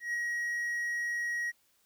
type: tone with ADSR envelope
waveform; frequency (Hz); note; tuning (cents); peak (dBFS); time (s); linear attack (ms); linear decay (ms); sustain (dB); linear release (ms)
triangle; 1899; A#6; +32; -27; 0-1.52; 140; 4; -2; 28
effects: white hiss -70 dBFS RMS until 1.85 s